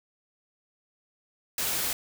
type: noise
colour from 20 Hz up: white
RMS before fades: -29 dBFS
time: 1.58-1.93 s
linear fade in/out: 2 ms
effects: none